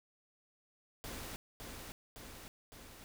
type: noise with echo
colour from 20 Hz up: pink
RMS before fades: -45 dBFS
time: 1.04-1.36 s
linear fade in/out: 0 ms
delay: 560 ms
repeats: 3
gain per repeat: -3 dB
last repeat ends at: 3.04 s
effects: none